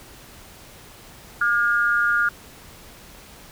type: tone with amplitude modulation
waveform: sine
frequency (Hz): 1423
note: F6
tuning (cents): +32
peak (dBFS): -13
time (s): 1.41-2.29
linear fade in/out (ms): 5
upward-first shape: sine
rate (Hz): 218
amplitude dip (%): 85
effects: pink hiss -45 dBFS RMS until 3.51 s